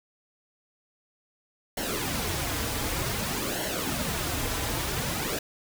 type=noise with flanger; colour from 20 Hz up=pink; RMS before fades=-30 dBFS; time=1.77-5.39 s; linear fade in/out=5 ms; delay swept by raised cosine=0.81 to 5.61 ms; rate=0.54 Hz; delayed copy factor=-0.65; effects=none